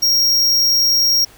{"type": "tone", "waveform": "square", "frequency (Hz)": 5590, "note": "F8", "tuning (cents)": 1, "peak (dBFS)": -12, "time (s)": [0.02, 1.25], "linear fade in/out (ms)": 10, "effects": ["pink hiss -45 dBFS RMS until 1.37 s"]}